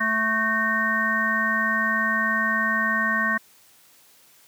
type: harmonic tone with a mistuned harmonic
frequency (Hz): 220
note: A3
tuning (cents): 0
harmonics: 1 / 3 / 5 / 7 / 8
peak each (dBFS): -29 / -34 / -27 / -26 / -23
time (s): 0-3.38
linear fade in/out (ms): 10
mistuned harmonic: 8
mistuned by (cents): +80
effects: white hiss -55 dBFS RMS until 4.47 s + high-pass 100 Hz 12 dB/octave